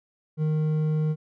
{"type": "tone with hard clipping", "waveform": "triangle", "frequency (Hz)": 154.6, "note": "D#3", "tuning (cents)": -11, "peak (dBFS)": -23, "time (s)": [0.37, 1.16], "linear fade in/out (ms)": 50, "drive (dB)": 9, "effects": []}